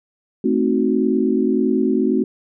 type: chord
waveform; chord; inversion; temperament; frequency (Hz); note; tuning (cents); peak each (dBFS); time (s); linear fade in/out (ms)
sine; A diminished seventh; none; equal; 220 / 261.6 / 311.1 / 370; A3 / C4 / Eb4 / Gb4; 0 / 0 / 0 / 0; -20 / -19 / -23 / -20; 0.44-2.24; 5
effects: none